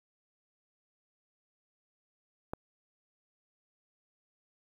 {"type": "click", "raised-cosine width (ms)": 1, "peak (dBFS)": -21, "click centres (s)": 2.535, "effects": ["9-bit"]}